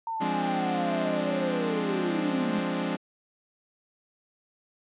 sine linear sweep, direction down, 918 to 202.9 Hz, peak -29 dBFS, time 0.07-2.59 s, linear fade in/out 2 ms
sawtooth chord, D half-diminished seventh, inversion first, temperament equal, 174.61 / 207.7 / 261.6 / 293.7 Hz, F3 / Ab3 / C4 / D4, 0 / 0 / 0 / 0 cents, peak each -29 dBFS, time 0.2-2.97 s, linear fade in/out 20 ms
effects resampled to 8000 Hz

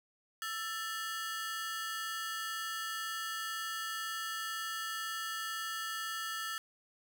sawtooth ring-modulated tone, 1548 Hz, G6, 22 cents flat, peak -30 dBFS, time 0.42-6.58 s, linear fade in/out 0 ms, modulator 219 Hz, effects none

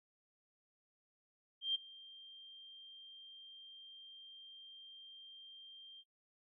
sine tone with ADSR envelope, 3175 Hz, G7, 21 cents sharp, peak -30 dBFS, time 1.61-6.04 s, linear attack 140 ms, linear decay 13 ms, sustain -22 dB, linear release 45 ms, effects noise-tail reverb RT60 0.1 s tail -22 dB re dry

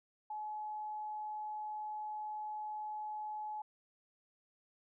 sine tone, 851 Hz, G#5, 42 cents sharp, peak -39 dBFS, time 0.3-3.62 s, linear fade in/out 5 ms, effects none

